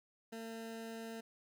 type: tone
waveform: 20% pulse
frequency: 226.2 Hz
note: A3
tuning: 48 cents sharp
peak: -39 dBFS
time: 0.32-1.21 s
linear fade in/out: 10 ms
effects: none